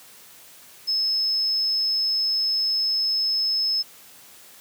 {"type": "tone", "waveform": "sine", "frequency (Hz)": 5200, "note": "E8", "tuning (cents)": -24, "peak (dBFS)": -20, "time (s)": [0.87, 3.83], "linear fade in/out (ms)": 20, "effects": ["white hiss -48 dBFS RMS until 4.6 s", "high-pass 100 Hz 12 dB/octave"]}